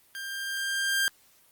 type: tone with level ramp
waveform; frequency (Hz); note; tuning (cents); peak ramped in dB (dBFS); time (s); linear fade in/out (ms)
sawtooth; 1593; G6; +27; -32 to -19; 0.15-1.08; 0
effects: white hiss -61 dBFS RMS until 1.51 s + Opus 32 kbps